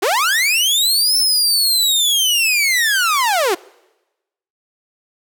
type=linear two-way sweep; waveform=sawtooth; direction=up then down; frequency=329.6 to 5330 to 329.6 Hz; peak=-10 dBFS; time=0.02-3.55 s; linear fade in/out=10 ms; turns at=1.17 s; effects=noise-tail reverb RT60 1.0 s tail -23 dB re dry